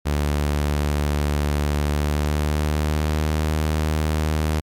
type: tone with pitch glide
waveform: sawtooth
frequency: 73.42 to 77.29 Hz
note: D2 to D#2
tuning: 0 to -11 cents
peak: -15 dBFS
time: 0.05-4.61 s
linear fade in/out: 20 ms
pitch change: +89 cents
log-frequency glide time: 1.81-3.43 s
effects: MP3 96 kbps